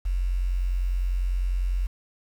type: tone with quantisation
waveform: sine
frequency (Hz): 44.99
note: F#1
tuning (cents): -48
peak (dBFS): -22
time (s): 0.05-1.87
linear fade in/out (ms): 10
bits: 8
effects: none